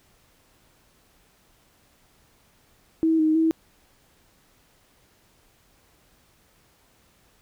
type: tone with pitch steps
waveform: sine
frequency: 322.6 / 312.8 / 322.8 Hz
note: E4 / D#4 / E4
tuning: -37 / +9 / -36 cents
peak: -17 dBFS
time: 3.03-3.51 s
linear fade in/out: 0 ms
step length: 160 ms
effects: pink hiss -61 dBFS RMS until 7.41 s